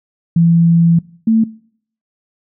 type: tone pair in turn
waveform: sine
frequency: 168 / 223.5 Hz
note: E3 / A3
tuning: +33 / +27 cents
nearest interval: perfect fourth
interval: 494 cents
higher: second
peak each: -7 / -8 dBFS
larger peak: first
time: 0.36-0.99 / 1.27-1.44 s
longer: first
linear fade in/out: 5 ms
effects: noise-tail reverb RT60 0.6 s tail -22 dB re dry